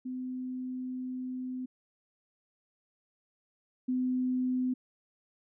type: tone pair in turn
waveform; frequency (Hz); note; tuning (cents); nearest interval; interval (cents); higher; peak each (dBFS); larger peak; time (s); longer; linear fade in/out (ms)
sine; 254.9 / 254; C4 / B3; -45 / +49; unison; 6; first; -34 / -27; second; 0.05-1.66 / 3.88-4.74; first; 10
effects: none